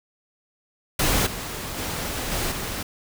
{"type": "noise with level steps", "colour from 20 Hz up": "pink", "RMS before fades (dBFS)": [-21, -32, -29, -26, -30], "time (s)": [0.99, 2.83], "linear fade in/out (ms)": 5, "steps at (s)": [1.26, 1.77, 2.31, 2.51], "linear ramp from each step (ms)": 10, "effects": []}